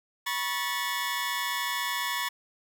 20% pulse tone cluster, 970 / 1104 / 1750 Hz, B5 / C#6 / A6, -31 / -7 / -10 cents, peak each -28 dBFS, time 0.26-2.29 s, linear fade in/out 10 ms, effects none

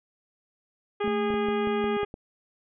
harmonic tone, 410 Hz, G#4, 22 cents flat, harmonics 1 / 2 / 3 / 4 / 5 / 6 / 7 / 8, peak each -26 / -34 / -35 / -41 / -41 / -42 / -47 / -45 dBFS, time 1-2.05 s, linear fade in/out 10 ms
sine tone, 220 Hz, A3, in tune, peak -29 dBFS, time 1.04-1.97 s, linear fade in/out 2 ms
clicks, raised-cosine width 2 ms, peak -24 dBFS, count 8, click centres 1.078 / 1.304 / 1.341 / 1.486 / 1.673 / 1.842 / 2.032 / 2.141 s
effects none

